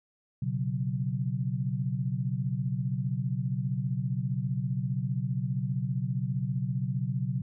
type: chord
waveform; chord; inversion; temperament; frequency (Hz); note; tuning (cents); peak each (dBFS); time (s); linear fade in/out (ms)
sine; B suspended second; none; equal; 123.47 / 138.59 / 185; B2 / C#3 / F#3; 0 / 0 / 0; -31 / -31 / -34; 0.42-7.42; 5
effects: none